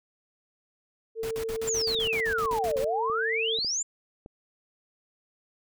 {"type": "tone", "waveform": "sine", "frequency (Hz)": 448.5, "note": "A4", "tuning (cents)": 33, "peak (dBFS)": -29, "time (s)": [1.15, 3.6], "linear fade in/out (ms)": 50}
{"type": "noise bursts", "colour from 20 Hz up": "pink", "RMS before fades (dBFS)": -39, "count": 13, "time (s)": [1.23, 2.845], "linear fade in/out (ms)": 2, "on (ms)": 79, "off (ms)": 49}
{"type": "exponential two-way sweep", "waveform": "sine", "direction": "down then up", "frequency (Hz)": [7459, 512, 7459], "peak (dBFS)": -26, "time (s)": [1.67, 3.83], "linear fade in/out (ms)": 10, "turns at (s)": 2.79}
{"type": "clicks", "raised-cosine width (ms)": 2, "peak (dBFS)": -30, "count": 9, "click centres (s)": [1.95, 1.989, 2.07, 2.531, 2.761, 3.099, 3.588, 3.647, 4.261]}
{"effects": []}